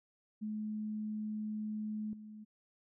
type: tone with level steps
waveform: sine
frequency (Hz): 213.8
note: A3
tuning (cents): -49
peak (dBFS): -36 / -47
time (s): 0.41-2.45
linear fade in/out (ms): 20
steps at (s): 2.13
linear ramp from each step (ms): 2
effects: none